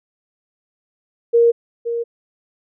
sine tone with echo, 468.1 Hz, A#4, 7 cents sharp, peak -9 dBFS, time 1.33-1.52 s, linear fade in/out 20 ms, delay 520 ms, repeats 1, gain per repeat -10 dB, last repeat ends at 2.04 s, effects none

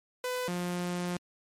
sawtooth tone pair in turn, 501 / 177.13 Hz, B4 / F3, +25 / +25 cents, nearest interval octave + tritone, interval 1800 cents, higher first, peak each -27 dBFS, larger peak neither, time 0.24-0.48 / 0.48-1.17 s, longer second, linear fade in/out 2 ms, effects MP3 64 kbps

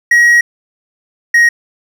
triangle tone pair in turn, 1900 / 1881.4 Hz, A#6 / A#6, +33 / +15 cents, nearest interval unison, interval 18 cents, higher first, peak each -3 dBFS, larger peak neither, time 0.11-0.41 / 1.34-1.49 s, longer first, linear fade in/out 5 ms, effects none

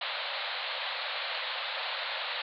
white band-pass noise, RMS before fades -35 dBFS, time 0.01-2.42 s, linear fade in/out 5 ms, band 500 to 4300 Hz, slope 96 dB/octave, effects none

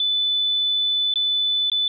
sine tone with dropouts, 3497 Hz, A7, 11 cents flat, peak -18 dBFS, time 0-1.88 s, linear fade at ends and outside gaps 2 ms, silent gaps 1.139-1.157 / 1.7-1.717 s, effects none

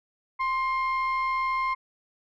sine tone pair together, 1049 / 2127 Hz, C6 / C7, +4 / +28 cents, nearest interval octave, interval 1224 cents, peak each -23 / -29 dBFS, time 0.39-1.75 s, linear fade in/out 20 ms, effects tanh soft clip ceiling -21 dBFS

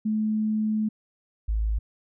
sine tone pair in turn, 215.7 / 53.92 Hz, A3 / A1, -34 / -34 cents, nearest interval 2 octaves, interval 2400 cents, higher first, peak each -22 dBFS, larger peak neither, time 0.05-0.89 / 1.48-1.79 s, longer first, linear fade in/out 10 ms, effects none

